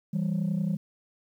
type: tone pair together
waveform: sine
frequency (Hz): 164.82 / 196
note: E3 / G3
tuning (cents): 0 / 0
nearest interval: minor third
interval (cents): 300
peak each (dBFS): -26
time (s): 0.13-0.77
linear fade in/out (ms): 10
effects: tanh soft clip ceiling -22 dBFS + 10-bit